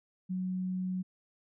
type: tone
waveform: sine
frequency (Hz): 184.7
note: F#3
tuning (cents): -3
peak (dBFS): -31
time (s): 0.29-1.03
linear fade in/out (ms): 20
effects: none